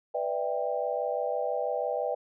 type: chord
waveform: sine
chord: E minor seventh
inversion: second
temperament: just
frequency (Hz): 494.4 / 593.3 / 659.3 / 791.1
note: B4 / D5 / E5 / G5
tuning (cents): +2 / +18 / 0 / +16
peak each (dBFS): -32 / -32 / -34 / -34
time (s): 0.14-2.15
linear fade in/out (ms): 10
effects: none